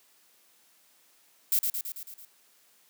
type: noise with echo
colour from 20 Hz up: violet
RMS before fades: -24 dBFS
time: 1.52-1.59 s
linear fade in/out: 2 ms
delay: 110 ms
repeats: 6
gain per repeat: -4 dB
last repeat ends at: 2.25 s
effects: white hiss -63 dBFS RMS until 2.89 s + high-pass 200 Hz 12 dB/octave